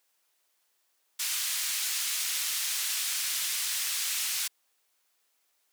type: band-pass noise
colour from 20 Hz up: white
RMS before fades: -31 dBFS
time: 1.19-4.48 s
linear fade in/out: 10 ms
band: 2000 to 11000 Hz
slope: 12 dB/octave
effects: white hiss -73 dBFS RMS until 5.72 s + high-pass 400 Hz 12 dB/octave